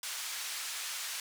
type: band-pass noise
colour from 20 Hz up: white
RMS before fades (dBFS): -39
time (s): 0.03-1.2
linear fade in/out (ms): 2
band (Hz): 1200 to 8400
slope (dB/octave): 12
effects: none